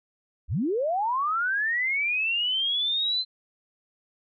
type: linear sweep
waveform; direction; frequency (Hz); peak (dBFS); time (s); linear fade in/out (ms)
sine; up; 43.65 to 4104; -23; 0.48-3.25; 50
effects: none